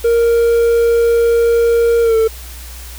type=tone with pitch glide; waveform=triangle; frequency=466.2 to 446.2 Hz; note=A#4 to A4; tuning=0 to +24 cents; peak=-7 dBFS; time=0.04-2.28 s; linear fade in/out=10 ms; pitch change=-76 cents; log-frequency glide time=2.02-2.16 s; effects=added 60 Hz sine -30 dBFS peak until 2.98 s + white hiss -35 dBFS RMS until 2.98 s